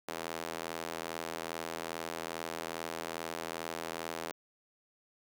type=tone with high-pass filter; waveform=sawtooth; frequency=82.41 Hz; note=E2; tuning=in tune; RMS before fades=-40 dBFS; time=0.08-4.32 s; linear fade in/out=5 ms; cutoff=470 Hz; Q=0.82; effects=none